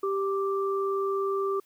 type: tone pair together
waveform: sine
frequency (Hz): 392 / 1174.7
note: G4 / D6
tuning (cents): 0 / 0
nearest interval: octave + perfect fifth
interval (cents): 1900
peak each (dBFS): -26 / -31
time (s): 0.03-1.6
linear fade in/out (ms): 5
effects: white hiss -65 dBFS RMS until 1.65 s